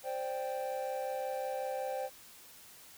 triangle chord, C suspended second, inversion none, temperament just, 523.3 / 588.7 / 784.9 Hz, C5 / D5 / G5, 0 / +4 / +2 cents, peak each -35 / -40 / -37 dBFS, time 0.03-2.1 s, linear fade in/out 50 ms, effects white hiss -55 dBFS RMS until 2.97 s

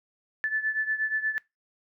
sine beating tone pair, 1743 / 1751.4 Hz, A6 / A6, -17 / -8 cents, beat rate 8.4 Hz, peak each -27 / -31 dBFS, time 0.44-1.38 s, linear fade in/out 0 ms, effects noise-tail reverb RT60 0.2 s tail -22 dB re dry

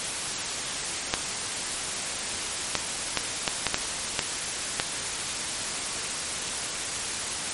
clicks, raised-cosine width 0.2 ms, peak -4 dBFS, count 8, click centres 1.139 / 2.753 / 3.173 / 3.478 / 3.667 / 3.744 / 4.192 / 4.799 s, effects white hiss -30 dBFS RMS until 7.53 s + MP3 48 kbps

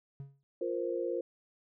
triangle tone with exponential decay, 138.4 Hz, C#3, 2 cents flat, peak -36 dBFS, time 0.2-0.43 s, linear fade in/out 0 ms, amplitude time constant 50 ms
sine chord, F suspended fourth, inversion none, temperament equal, 349.2 / 466.2 / 523.3 Hz, F4 / Bb4 / C5, 0 / 0 / 0 cents, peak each -35 / -36 / -36 dBFS, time 0.61-1.21 s, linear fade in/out 5 ms
effects none

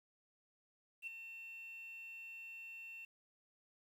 sine tone with ADSR envelope, 2700 Hz, E7, 41 cents sharp, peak -38 dBFS, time 1.02-3.05 s, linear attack 54 ms, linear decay 3 ms, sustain -10 dB, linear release 4 ms, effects tanh soft clip ceiling -38 dBFS + 11-bit

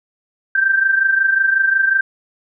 sine tone pair together, 1566 / 1591.5 Hz, G6 / G6, -2 / +26 cents, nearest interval unison, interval 28 cents, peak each -13 / -19 dBFS, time 0.55-2.01 s, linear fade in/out 5 ms, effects none

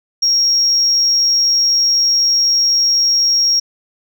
sine tone, 5588 Hz, F8, in tune, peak -9 dBFS, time 0.22-3.6 s, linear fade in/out 10 ms, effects tanh soft clip ceiling -7 dBFS

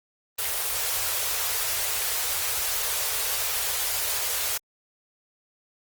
white band-stop noise, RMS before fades -27 dBFS, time 0.38-4.58 s, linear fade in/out 10 ms, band 110 to 410 Hz, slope 48 dB/octave, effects Opus 24 kbps

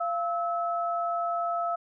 sine tone pair together, 688.7 / 1300 Hz, F5 / E6, -24 / -24 cents, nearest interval major seventh, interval 1100 cents, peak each -28 / -30 dBFS, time 0-1.76 s, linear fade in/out 10 ms, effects none

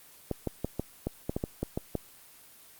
clicks, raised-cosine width 2 ms, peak -16 dBFS, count 11, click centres 0.313 / 0.473 / 0.646 / 0.796 / 1.07 / 1.295 / 1.365 / 1.439 / 1.63 / 1.775 / 1.953 s, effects white hiss -54 dBFS RMS until 2.79 s + Opus 24 kbps

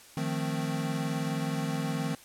square chord, F dominant seventh, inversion third, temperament equal, 155.56 / 174.61 / 220 / 261.6 Hz, Eb3 / F3 / A3 / C4, 0 / 0 / 0 / 0 cents, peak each -33 / -37 / -38 / -36 dBFS, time 0.17-2.15 s, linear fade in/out 2 ms, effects white hiss -53 dBFS RMS until 2.24 s + low-pass 12000 Hz 12 dB/octave

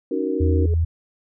sine chord, D# minor seventh, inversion third, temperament just, 280 / 311.1 / 373.4 / 466.7 Hz, C#4 / D#4 / F#4 / A#4, +18 / 0 / +16 / +2 cents, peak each -26 dBFS, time 0.11-0.66 s, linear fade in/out 5 ms
sine tone, 82.41 Hz, E2, in tune, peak -16 dBFS, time 0.4-0.85 s, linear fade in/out 10 ms
sine tone with exponential growth, 421.2 Hz, G#4, 24 cents sharp, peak -26 dBFS, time 0.47-0.74 s, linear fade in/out 2 ms, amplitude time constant 58 ms
effects none

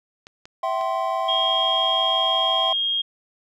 clicks, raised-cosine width 0.2 ms, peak -24 dBFS, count 3, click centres 0.269 / 0.455 / 0.812 s
triangle chord, C major, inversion first, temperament equal with one note detuned, 659.3 / 765.2 / 1046.5 Hz, E5 / G5 / C6, 0 / -42 / 0 cents, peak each -24 dBFS, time 0.63-2.73 s, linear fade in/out 5 ms
sine tone, 3244 Hz, G#7, 41 cents flat, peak -20 dBFS, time 1.28-3.02 s, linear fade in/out 10 ms
effects none

